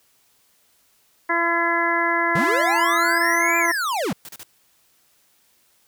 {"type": "harmonic tone", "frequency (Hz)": 338.7, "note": "E4", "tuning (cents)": 47, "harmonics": [1, 2, 3, 4, 5, 6], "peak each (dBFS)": [-27, -27, -23, -28, -23, -25], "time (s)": [1.29, 3.72], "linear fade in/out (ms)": 10}
{"type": "linear two-way sweep", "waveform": "square", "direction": "up then down", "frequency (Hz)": [130.8, 2405, 130.8], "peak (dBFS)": -22, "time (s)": [2.35, 4.13], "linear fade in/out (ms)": 5, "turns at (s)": 3.58}
{"type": "noise bursts", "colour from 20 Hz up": "white", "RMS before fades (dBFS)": -38, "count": 3, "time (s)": [4.25, 4.431], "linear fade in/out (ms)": 0, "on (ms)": 37, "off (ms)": 35}
{"effects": ["white hiss -61 dBFS RMS until 5.87 s"]}